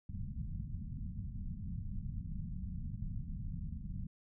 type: low-pass noise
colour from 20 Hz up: pink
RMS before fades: -41 dBFS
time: 0.09-4.07 s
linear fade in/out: 5 ms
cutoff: 210 Hz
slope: 48 dB/octave
effects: none